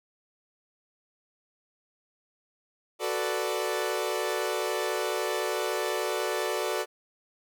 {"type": "chord", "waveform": "sawtooth", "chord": "B minor seventh", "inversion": "second", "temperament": "equal", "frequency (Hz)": [370, 440, 493.9, 587.3], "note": ["F#4", "A4", "B4", "D5"], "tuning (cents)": [0, 0, 0, 0], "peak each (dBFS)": [-29, -28, -32, -29], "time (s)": [2.99, 6.86], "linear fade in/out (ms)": 50, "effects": []}